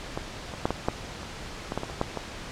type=clicks; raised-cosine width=1 ms; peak=-16 / -22 / -9 / -12 / -9 / -24 / -16 / -13 / -17 / -24 / -10 / -15 dBFS; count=12; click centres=0.175 / 0.538 / 0.655 / 0.706 / 0.885 / 1.231 / 1.721 / 1.776 / 1.834 / 1.899 / 2.014 / 2.173 s; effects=pink hiss -39 dBFS RMS until 2.51 s + low-pass 6000 Hz 12 dB/octave